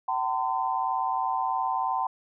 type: tone cluster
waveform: sine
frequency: 763 / 906 / 1025 Hz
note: G5 / A#5 / C6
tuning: -47 / -50 / -36 cents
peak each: -29 dBFS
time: 0.08-2.07 s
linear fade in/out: 5 ms
effects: none